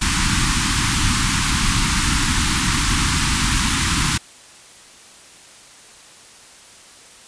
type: band-stop noise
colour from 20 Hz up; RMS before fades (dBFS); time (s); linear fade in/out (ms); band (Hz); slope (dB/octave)
pink; -18; 0.01-4.18; 10; 310 to 940; 48
effects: white hiss -44 dBFS RMS until 7.27 s + resampled to 22050 Hz